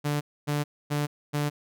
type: tone bursts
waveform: sawtooth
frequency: 146.83 Hz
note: D3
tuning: in tune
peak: -21 dBFS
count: 4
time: 0.04-1.5 s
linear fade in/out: 20 ms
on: 170 ms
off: 260 ms
effects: none